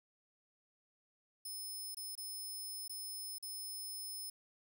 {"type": "tone with dropouts", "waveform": "5% pulse", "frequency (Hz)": 5200, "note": "E8", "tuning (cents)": -24, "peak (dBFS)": -37, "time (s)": [1.45, 4.3], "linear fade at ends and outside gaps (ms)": 5, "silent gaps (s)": [[1.947, 1.969], [2.153, 2.177], [2.88, 2.895], [3.384, 3.426]], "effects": []}